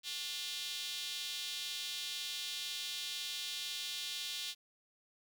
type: tone with high-pass filter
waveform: square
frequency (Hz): 161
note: E3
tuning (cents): -41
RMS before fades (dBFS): -41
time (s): 0.03-4.55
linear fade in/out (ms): 50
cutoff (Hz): 3500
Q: 3
effects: 10-bit